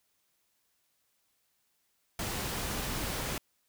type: noise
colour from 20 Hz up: pink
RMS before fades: -35 dBFS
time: 2.19-3.38 s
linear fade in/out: 2 ms
effects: white hiss -75 dBFS RMS until 3.68 s